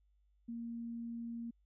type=tone; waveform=sine; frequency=233.1 Hz; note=A#3; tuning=in tune; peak=-40 dBFS; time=0.48-1.51 s; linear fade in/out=10 ms; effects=added 50 Hz sine -69 dBFS peak until 1.65 s